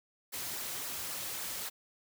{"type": "noise with flanger", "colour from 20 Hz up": "white", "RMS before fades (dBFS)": -39, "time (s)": [0.32, 1.7], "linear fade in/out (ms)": 20, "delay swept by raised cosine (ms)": [0.3, 4.9], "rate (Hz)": 3.7, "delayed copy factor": -0.5, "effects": []}